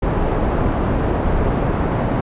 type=low-pass noise; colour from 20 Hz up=pink; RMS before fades=-18 dBFS; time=0.02-2.21 s; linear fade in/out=10 ms; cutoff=940 Hz; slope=12 dB/octave; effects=resampled to 8000 Hz